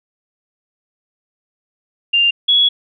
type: tone pair in turn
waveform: sine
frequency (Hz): 2794 / 3363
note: F7 / G#7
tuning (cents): 0 / +21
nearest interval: minor third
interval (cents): 321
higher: second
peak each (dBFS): -10 / -9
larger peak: second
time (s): 2.13-2.31 / 2.48-2.69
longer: second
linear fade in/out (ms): 10
effects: none